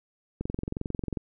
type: click train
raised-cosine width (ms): 3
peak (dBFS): -18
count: 18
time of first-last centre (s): 0.41-1.172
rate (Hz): 22.3
effects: none